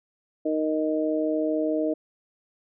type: harmonic tone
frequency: 155.56 Hz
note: D#3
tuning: in tune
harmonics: 2 / 3 / 4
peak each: -25 / -29 / -27 dBFS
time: 0.45-1.94 s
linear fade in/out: 10 ms
effects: none